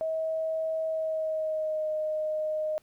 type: tone with pitch glide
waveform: sine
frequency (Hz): 640 to 618.6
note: D#5 to D#5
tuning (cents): +49 to -10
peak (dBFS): -27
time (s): 0.01-2.78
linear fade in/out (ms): 0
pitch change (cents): -59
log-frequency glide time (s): 0.86-1.9
effects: pink hiss -66 dBFS RMS until 2.82 s